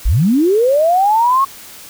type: linear sweep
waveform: sine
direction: up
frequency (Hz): 32.7 to 1108.7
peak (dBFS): -9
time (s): 0.05-1.45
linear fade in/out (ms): 10
effects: white hiss -36 dBFS RMS until 1.89 s